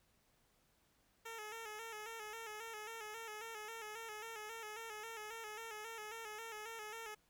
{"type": "tone with vibrato", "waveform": "10% pulse", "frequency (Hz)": 440, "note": "A4", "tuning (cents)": 0, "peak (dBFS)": -38, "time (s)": [1.25, 7.15], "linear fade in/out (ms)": 10, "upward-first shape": "square", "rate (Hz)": 3.7, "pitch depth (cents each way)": 59, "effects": ["pink hiss -75 dBFS RMS until 7.29 s"]}